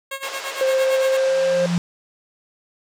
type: tone with tremolo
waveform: 10% pulse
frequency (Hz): 543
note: C#5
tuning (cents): -36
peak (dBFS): -17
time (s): 0.11-1.17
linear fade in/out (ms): 5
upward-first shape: sine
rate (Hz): 8.8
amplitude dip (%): 85
type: band-pass noise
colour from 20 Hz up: pink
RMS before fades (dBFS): -33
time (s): 0.23-1.78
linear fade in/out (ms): 0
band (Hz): 480 to 7200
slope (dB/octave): 24
type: tone with pitch glide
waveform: triangle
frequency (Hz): 527 to 531.9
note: C5 to C5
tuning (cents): +12 to +28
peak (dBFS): -14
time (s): 0.61-1.66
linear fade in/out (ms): 2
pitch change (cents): +16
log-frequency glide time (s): 1.02-1.41
type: tone with exponential growth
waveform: sine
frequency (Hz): 174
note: F3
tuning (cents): -6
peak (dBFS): -14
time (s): 1.27-1.78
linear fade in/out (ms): 2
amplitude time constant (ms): 110
effects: none